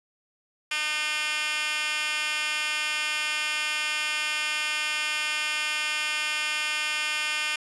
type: tone with high-pass filter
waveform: 15% pulse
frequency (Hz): 303.5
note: D#4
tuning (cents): -43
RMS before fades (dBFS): -28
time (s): 0.71-7.56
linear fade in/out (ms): 5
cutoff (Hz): 2100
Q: 7.1
effects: resampled to 24000 Hz + 8-bit

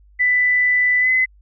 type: tone with pitch glide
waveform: sine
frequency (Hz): 1989 to 2031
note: B6 to B6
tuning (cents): +12 to +48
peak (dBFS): -13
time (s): 0.19-1.26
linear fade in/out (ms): 20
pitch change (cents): +36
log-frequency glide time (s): 1-1.09
effects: added 50 Hz sine -47 dBFS peak until 1.41 s

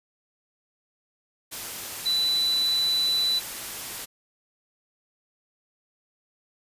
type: tone in noise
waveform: sine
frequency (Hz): 3980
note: B7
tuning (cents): +13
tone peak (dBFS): -21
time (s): 2.05-3.4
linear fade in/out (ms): 20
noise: white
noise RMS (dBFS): -35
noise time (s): 1.51-4.06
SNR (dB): +11
effects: resampled to 32000 Hz

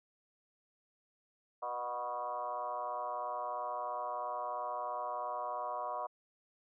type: tone with frequency modulation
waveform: sine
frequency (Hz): 856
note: A5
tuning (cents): -48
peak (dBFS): -35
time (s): 1.62-6.07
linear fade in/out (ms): 10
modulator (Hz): 123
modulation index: 2.5
effects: high-pass 400 Hz 12 dB/octave

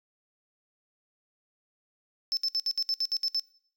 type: tone bursts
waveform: triangle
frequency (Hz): 5274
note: E8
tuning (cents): 0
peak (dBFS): -23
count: 10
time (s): 2.32-3.396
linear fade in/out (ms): 0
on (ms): 50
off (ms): 64
effects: noise-tail reverb RT60 0.6 s tail -23 dB re dry + tanh soft clip ceiling -21 dBFS

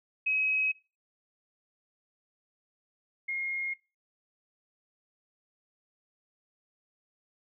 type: tone pair in turn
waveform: sine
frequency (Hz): 2547 / 2142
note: D#7 / C7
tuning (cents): +40 / +40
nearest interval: minor third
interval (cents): 300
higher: first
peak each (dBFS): -25 / -30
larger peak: first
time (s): 0.26-0.72 / 3.28-3.74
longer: neither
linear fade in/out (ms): 10
effects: noise-tail reverb RT60 0.3 s tail -22 dB re dry

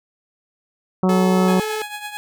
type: harmonic tone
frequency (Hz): 185.6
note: F#3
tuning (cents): +6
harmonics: 1 / 2 / 3 / 4 / 5 / 6 / 7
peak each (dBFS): -15 / -21 / -25 / -27 / -29 / -31 / -32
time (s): 1.03-1.6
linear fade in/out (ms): 2
type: tone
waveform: sawtooth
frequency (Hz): 432.1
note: A4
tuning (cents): -31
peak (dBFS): -19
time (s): 1.09-1.82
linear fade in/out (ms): 2
type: tone with tremolo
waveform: 15% pulse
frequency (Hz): 835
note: G#5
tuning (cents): +9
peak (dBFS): -20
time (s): 1.48-2.17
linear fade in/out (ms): 0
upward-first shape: triangle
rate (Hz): 9.1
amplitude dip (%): 70
effects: none

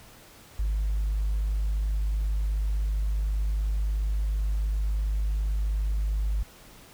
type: tone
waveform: sine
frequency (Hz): 51.4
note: G#1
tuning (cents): -17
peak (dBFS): -22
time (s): 0.59-6.43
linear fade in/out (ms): 5
effects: tanh soft clip ceiling -21 dBFS + pink hiss -51 dBFS RMS until 6.93 s

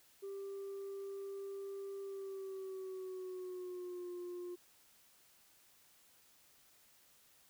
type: tone with pitch glide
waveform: sine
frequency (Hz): 393.8 to 354.9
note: G4 to F4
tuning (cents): +8 to +28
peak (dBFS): -40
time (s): 0.22-4.56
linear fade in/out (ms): 20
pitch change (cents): -180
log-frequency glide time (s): 2.01-4.11
effects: tanh soft clip ceiling -41 dBFS + white hiss -67 dBFS RMS until 7.49 s

